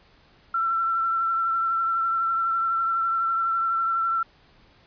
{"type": "tone with vibrato", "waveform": "sine", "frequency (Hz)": 1347, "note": "E6", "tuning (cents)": 37, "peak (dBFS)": -21, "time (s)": [0.54, 4.23], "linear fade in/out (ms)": 5, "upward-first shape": "sine", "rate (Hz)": 12, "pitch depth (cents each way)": 22, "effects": ["pink hiss -57 dBFS RMS until 4.86 s", "resampled to 11025 Hz"]}